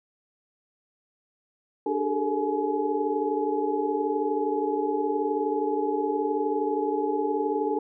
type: tone cluster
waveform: sine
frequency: 295.3 / 393.9 / 426.9 / 446 / 845 Hz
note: D4 / G4 / G#4 / A4 / G#5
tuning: +10 / +8 / +48 / +23 / +30 cents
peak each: -30 dBFS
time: 1.86-7.79 s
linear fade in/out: 5 ms
effects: none